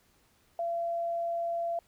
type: tone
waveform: sine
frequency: 680 Hz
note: F5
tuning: 46 cents flat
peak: -29 dBFS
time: 0.59-1.79 s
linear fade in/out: 2 ms
effects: pink hiss -67 dBFS RMS until 1.87 s